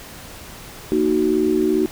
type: chord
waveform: sine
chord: D# minor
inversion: second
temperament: just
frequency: 233.3 / 311.1 / 373.4 Hz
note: A#3 / D#4 / F#4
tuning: +2 / 0 / +16 cents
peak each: -23 / -19 / -18 dBFS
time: 0.92-1.86 s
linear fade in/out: 0 ms
effects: pink hiss -38 dBFS RMS until 1.91 s